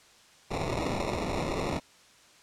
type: noise with sample-and-hold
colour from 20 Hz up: white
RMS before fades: -31 dBFS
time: 0.5-1.8 s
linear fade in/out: 20 ms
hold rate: 1575 Hz
effects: white hiss -57 dBFS RMS until 2.42 s + low-pass 7000 Hz 12 dB/octave